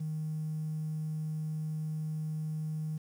triangle tone, 155.56 Hz, D#3, in tune, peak -29 dBFS, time 0-2.98 s, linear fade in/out 10 ms, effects tanh soft clip ceiling -30 dBFS + 10-bit

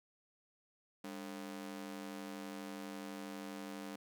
sawtooth ring-modulated tone, 246.6 Hz, B3, 2 cents flat, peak -37 dBFS, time 1.04-3.96 s, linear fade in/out 5 ms, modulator 46.1 Hz, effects 13-bit

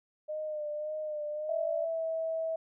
sine tone with vibrato, 607 Hz, D#5, 43 cents flat, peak -33 dBFS, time 0.28-1.86 s, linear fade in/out 20 ms, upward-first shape sine, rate 1.8 Hz, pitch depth 33 cents each way
sine tone with pitch glide, 659 to 648.4 Hz, E5 to E5, -1 to -29 cents, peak -30 dBFS, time 1.49-2.56 s, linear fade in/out 5 ms, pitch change -28 cents, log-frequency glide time 1.86-2.05 s
effects none

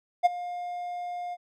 triangle tone with ADSR envelope, 709 Hz, F5, 26 cents sharp, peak -12 dBFS, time 0.23-1.37 s, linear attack 26 ms, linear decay 20 ms, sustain -18 dB, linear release 41 ms, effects none

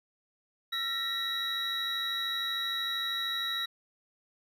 triangle tone cluster, 1351 / 1835 / 1928 / 3860 Hz, E6 / A#6 / B6 / B7, +42 / -28 / -42 / -40 cents, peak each -38 / -39 / -39 / -30 dBFS, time 0.72-3.66 s, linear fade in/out 10 ms, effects none

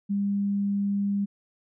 sine tone, 200.7 Hz, G3, 41 cents sharp, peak -23 dBFS, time 0.09-1.26 s, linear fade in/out 20 ms, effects none

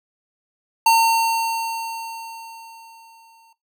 square tone with exponential decay, 910 Hz, A#5, 42 cents flat, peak -11 dBFS, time 0.86-3.53 s, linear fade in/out 5 ms, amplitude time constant 580 ms, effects noise-tail reverb RT60 0.2 s tail -18 dB re dry

